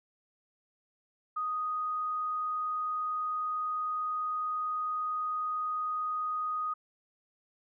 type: tone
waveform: sine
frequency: 1244.5 Hz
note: D#6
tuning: in tune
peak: -30 dBFS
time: 1.36-6.74 s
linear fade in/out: 10 ms
effects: none